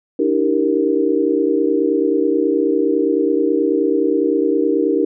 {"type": "chord", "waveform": "sine", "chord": "E half-diminished seventh", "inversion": "third", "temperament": "equal with one note detuned", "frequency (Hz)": [293.7, 323.2, 392, 466.2], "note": ["D4", "E4", "G4", "Bb4"], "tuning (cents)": [0, -34, 0, 0], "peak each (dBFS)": -19, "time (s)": [0.19, 5.05], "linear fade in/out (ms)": 5, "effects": []}